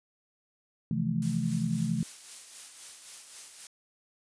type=chord; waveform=sine; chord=F major seventh; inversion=second; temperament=just; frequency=130.96 / 163.7 / 174.61 / 218.3 Hz; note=C3 / E3 / F3 / A3; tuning=+2 / -12 / 0 / -13 cents; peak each=-34 / -31 / -34 / -31 dBFS; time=0.91-2.03 s; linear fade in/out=2 ms
type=noise with tremolo; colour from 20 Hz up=blue; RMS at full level=-41 dBFS; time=1.22-3.67 s; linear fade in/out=2 ms; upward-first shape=sine; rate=3.8 Hz; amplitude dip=45%
effects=resampled to 22050 Hz